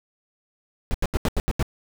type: noise bursts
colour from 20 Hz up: brown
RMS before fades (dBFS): -21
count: 7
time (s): 0.91-1.627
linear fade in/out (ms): 0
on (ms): 33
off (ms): 81
effects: none